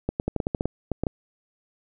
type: clicks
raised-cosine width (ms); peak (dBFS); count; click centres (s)
2; -11; 12; 0.09 / 0.199 / 0.28 / 0.363 / 0.402 / 0.469 / 0.548 / 0.609 / 0.656 / 0.917 / 1.036 / 1.068
effects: none